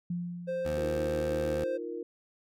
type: tone with exponential decay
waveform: sine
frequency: 174.7 Hz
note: F3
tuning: 1 cent sharp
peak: -29 dBFS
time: 0.1-1.44 s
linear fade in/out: 5 ms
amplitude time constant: 290 ms
type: tone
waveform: triangle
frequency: 523.3 Hz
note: C5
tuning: in tune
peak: -28 dBFS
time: 0.47-1.78 s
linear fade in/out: 20 ms
type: tone with vibrato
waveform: 15% pulse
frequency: 76.2 Hz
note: D#2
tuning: 36 cents flat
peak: -28 dBFS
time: 0.65-1.64 s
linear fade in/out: 5 ms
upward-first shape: triangle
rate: 8.7 Hz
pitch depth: 29 cents each way
type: chord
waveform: sine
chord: Eb suspended second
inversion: none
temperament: equal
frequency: 311.1 / 349.2 / 466.2 Hz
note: Eb4 / F4 / Bb4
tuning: 0 / 0 / 0 cents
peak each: -42 / -38 / -38 dBFS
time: 0.77-2.03 s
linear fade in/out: 5 ms
effects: none